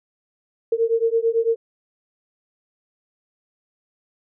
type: beating tone pair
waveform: sine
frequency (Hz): 452.9 / 461.9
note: A#4 / A#4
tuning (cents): -50 / -16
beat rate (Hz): 9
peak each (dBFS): -20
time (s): 0.72-1.56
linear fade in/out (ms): 5
effects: none